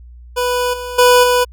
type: tone with level steps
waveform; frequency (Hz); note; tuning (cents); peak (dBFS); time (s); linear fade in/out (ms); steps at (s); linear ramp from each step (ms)
25% pulse; 493.9; B4; 0; -11 / -20 / -3 / -7; 0.36-1.45; 20; 0.73 / 0.98 / 1.23; 10
effects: added 60 Hz sine -35 dBFS peak until 1.52 s